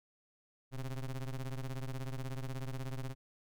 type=ring-modulated tone; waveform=square; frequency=66.9 Hz; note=C2; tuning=39 cents sharp; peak=-35 dBFS; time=0.71-3.15 s; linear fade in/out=50 ms; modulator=58.7 Hz; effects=none